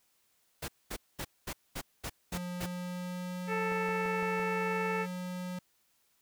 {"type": "noise bursts", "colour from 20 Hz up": "pink", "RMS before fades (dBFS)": -38, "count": 8, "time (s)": [0.62, 2.664], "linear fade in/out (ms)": 10, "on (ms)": 63, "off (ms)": 220}
{"type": "tone with pitch glide", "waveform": "square", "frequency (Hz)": [178.2, 180.9], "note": ["F3", "F#3"], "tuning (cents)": [35, -39], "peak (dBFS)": -37, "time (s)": [2.32, 5.59], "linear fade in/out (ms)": 5, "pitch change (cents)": 26, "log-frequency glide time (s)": [2.53, 3.51]}
{"type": "harmonic tone", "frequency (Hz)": 441.7, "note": "A4", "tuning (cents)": 7, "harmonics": [1, 2, 3, 4, 5, 6], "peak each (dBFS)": [-34, -37, -39, -40, -41, -42], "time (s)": [3.47, 5.07], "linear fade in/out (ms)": 50}
{"type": "click train", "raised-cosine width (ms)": 1, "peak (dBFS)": -31, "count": 5, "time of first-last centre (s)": [3.72, 4.397], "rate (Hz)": 5.91}
{"effects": ["white hiss -72 dBFS RMS until 6.21 s"]}